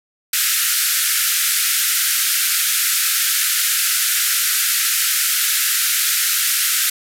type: band-pass noise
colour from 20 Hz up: white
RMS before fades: -18 dBFS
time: 0.33-6.9 s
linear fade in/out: 5 ms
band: 1300 to 15000 Hz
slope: 96 dB/octave
effects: none